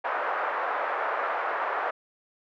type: band-pass noise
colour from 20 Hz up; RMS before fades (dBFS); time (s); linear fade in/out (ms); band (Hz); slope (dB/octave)
white; -29; 0.04-1.91; 10; 510 to 1500; 24
effects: none